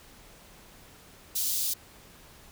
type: high-pass noise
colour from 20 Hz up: white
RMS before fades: -29 dBFS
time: 1.35-1.74 s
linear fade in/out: 10 ms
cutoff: 3700 Hz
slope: 24 dB/octave
effects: pink hiss -53 dBFS RMS until 2.51 s